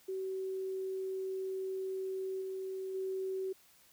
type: tone with level steps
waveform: sine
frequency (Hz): 380.1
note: F#4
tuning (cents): +47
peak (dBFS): -35 / -37 / -34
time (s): 0.08-3.53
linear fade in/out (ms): 10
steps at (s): 2.41 / 2.94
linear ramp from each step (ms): 10
effects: white hiss -64 dBFS RMS until 3.92 s